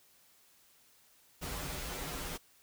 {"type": "noise with comb filter", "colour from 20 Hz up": "pink", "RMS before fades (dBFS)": -40, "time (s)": [1.41, 2.38], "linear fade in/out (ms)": 20, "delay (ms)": 9.2, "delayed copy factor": -1, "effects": ["white hiss -65 dBFS RMS until 2.62 s"]}